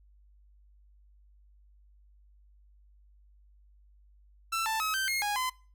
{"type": "tone with pitch steps", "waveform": "sawtooth", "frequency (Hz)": [1336, 884, 1279, 1555, 2146, 825, 1022], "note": ["E6", "A5", "D#6", "G6", "C7", "G#5", "C6"], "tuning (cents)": [23, 8, 47, -14, 43, -12, -41], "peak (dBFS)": -25, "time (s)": [4.52, 5.5], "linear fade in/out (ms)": 10, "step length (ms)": 140, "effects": ["noise-tail reverb RT60 0.4 s tail -24 dB re dry", "added 50 Hz sine -57 dBFS peak until 5.74 s"]}